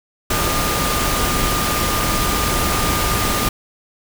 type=tone in noise; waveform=sine; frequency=1209 Hz; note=D6; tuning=50 cents sharp; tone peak=-24 dBFS; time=0.3-3.49 s; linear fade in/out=5 ms; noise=pink; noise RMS=-19 dBFS; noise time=0.3-3.49 s; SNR=-8 dB; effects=none